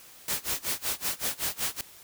white noise with tremolo, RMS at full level -28 dBFS, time 0.28-1.81 s, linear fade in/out 2 ms, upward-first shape sine, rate 5.3 Hz, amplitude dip 100%, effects white hiss -51 dBFS RMS until 2.03 s

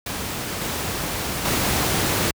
pink noise with level steps, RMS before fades -28 / -26 / -21 dBFS, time 0.06-2.31 s, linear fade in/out 5 ms, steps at 0.61 / 1.45 s, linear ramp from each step 5 ms, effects high-pass 60 Hz 12 dB/octave

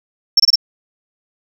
sine tone bursts, 5420 Hz, E8, 47 cents sharp, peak -5 dBFS, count 4, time 0.37-0.557 s, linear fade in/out 5 ms, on 28 ms, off 25 ms, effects tanh soft clip ceiling -4 dBFS

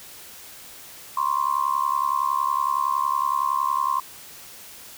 sine tone with amplitude modulation, 1057 Hz, C6, 17 cents sharp, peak -16 dBFS, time 1.17-4 s, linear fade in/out 5 ms, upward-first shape sine, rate 70.8 Hz, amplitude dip 95%, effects white hiss -43 dBFS RMS until 4.97 s

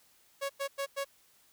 sawtooth tone bursts, 554.4 Hz, C#5, in tune, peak -28 dBFS, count 4, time 0.41-1.048 s, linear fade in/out 20 ms, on 86 ms, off 98 ms, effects white hiss -65 dBFS RMS until 1.52 s

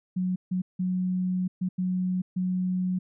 sine tone bursts at uneven times, 183.4 Hz, F#3, 15 cents flat, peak -24 dBFS, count 6, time 0.16-0.36 / 0.51-0.62 / 0.79-1.48 / 1.61-1.69 / 1.78-2.22 / 2.36-2.99 s, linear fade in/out 10 ms, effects none

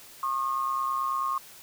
sine tone pair together, 1083.8 / 1213 Hz, C#6 / D#6, -39 / -44 cents, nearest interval major second, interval 195 cents, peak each -27 / -31 dBFS, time 0.23-1.38 s, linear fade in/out 2 ms, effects white hiss -49 dBFS RMS until 1.62 s

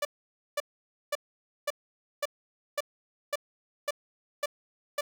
sawtooth tone bursts, 584 Hz, D5, 10 cents flat, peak -23 dBFS, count 10, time 0.02-5.01 s, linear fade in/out 5 ms, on 31 ms, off 520 ms, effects none

